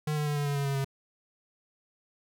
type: tone with pitch steps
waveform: square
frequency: 151.7 / 149.44 / 147.21 / 145.02 / 142.86 / 140.73 / 138.63 / 136.56 Hz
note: D#3 / D3 / D3 / D3 / D3 / C#3 / C#3 / C#3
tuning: -44 / +30 / +4 / -22 / -47 / +27 / 0 / -26 cents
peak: -28 dBFS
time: 0.07-0.846 s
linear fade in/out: 5 ms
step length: 97 ms
effects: none